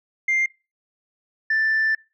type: tone pair in turn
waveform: sine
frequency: 2102 / 1767.6 Hz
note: C7 / A6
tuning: +7 / +7 cents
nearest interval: minor third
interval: 300 cents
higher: first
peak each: -16 dBFS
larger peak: neither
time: 0.28-0.46 / 1.5-1.95 s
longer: second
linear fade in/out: 5 ms
effects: noise-tail reverb RT60 0.3 s tail -25 dB re dry + tanh soft clip ceiling -15 dBFS